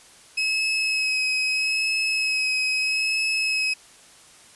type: tone with vibrato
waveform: 30% pulse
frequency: 2564 Hz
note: E7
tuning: 49 cents flat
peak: -18 dBFS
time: 0.37-3.74 s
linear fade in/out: 10 ms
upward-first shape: sine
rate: 0.78 Hz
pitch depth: 16 cents each way
effects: white hiss -50 dBFS RMS until 4.55 s + resampled to 24000 Hz

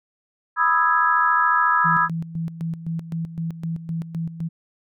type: chord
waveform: sine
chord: E major seventh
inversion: second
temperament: equal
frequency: 987.8 / 1244.5 / 1318.5 / 1661.2 Hz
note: B5 / D#6 / E6 / G#6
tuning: 0 / 0 / 0 / 0 cents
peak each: -21 dBFS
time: 0.56-2.09 s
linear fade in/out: 50 ms
type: tone with tremolo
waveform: sine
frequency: 164.81 Hz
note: E3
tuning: in tune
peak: -23 dBFS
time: 1.84-4.49 s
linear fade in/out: 20 ms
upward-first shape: square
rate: 3.9 Hz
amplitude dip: 70%
effects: none

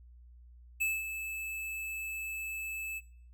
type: tone with ADSR envelope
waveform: square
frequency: 2616 Hz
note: E7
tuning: 14 cents flat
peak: -28 dBFS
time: 0.8-3.01 s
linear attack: 17 ms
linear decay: 210 ms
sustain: -9 dB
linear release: 36 ms
effects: noise-tail reverb RT60 0.5 s tail -18 dB re dry + added 60 Hz sine -52 dBFS peak until 3.33 s

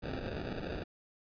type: noise with sample-and-hold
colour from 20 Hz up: white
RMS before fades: -39 dBFS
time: 0.02-0.84 s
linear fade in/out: 20 ms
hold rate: 1050 Hz
effects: resampled to 11025 Hz

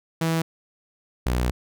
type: tone pair in turn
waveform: sawtooth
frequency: 163.4 / 61.38 Hz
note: E3 / B1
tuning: -15 / -10 cents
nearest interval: octave + perfect fourth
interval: 1695 cents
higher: first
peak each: -17 dBFS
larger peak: neither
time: 0.21-0.42 / 1.26-1.51 s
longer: second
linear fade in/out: 5 ms
effects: none

